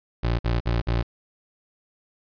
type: tone bursts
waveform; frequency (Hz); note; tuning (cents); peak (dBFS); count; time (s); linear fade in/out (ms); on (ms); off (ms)
25% pulse; 58.27; A#1; 0; -17; 4; 0.23-1.029; 10; 160; 53
effects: resampled to 11025 Hz